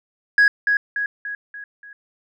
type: tone with echo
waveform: sine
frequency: 1661.2 Hz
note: G#6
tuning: in tune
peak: -8 dBFS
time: 0.38-0.48 s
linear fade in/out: 2 ms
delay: 290 ms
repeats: 5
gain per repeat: -6 dB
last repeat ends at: 1.93 s
effects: tanh soft clip ceiling -9 dBFS